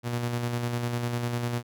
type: tone with tremolo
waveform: sawtooth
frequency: 120 Hz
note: B2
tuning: 49 cents flat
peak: -22 dBFS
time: 0.03-1.63 s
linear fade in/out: 50 ms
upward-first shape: square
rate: 10 Hz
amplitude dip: 35%
effects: none